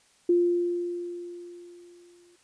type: tone with exponential decay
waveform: sine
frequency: 349.2 Hz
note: F4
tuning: in tune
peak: -17 dBFS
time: 0.29-2.36 s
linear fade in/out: 5 ms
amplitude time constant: 450 ms
effects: white hiss -62 dBFS RMS until 2.43 s + resampled to 22050 Hz